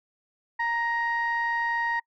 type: tone pair together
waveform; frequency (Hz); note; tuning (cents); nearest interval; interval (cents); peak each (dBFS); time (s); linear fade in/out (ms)
sine; 932.3 / 1876.5; A#5 / A#6; 0 / +11; octave; 1211; -26; 0.59-2; 10
effects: noise-tail reverb RT60 0.1 s tail -26 dB re dry + tanh soft clip ceiling -19 dBFS